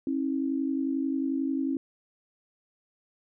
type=tone pair together; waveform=sine; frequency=270.3 / 321.5 Hz; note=C#4 / E4; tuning=-44 / -43 cents; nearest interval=minor third; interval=301 cents; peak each=-27 / -31 dBFS; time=0.07-1.77 s; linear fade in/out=2 ms; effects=none